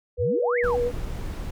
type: tone with vibrato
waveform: sine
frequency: 484 Hz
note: B4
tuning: 35 cents flat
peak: -21 dBFS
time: 0.17-0.92 s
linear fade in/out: 50 ms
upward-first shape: sine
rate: 8.7 Hz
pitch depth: 18 cents each way
type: exponential two-way sweep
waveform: sine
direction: up then down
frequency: 71.3 to 2267 to 687 Hz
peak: -26 dBFS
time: 0.18-0.77 s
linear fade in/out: 20 ms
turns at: 0.59 s
type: noise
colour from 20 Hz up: brown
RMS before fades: -31 dBFS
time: 0.63-1.51 s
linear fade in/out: 10 ms
effects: none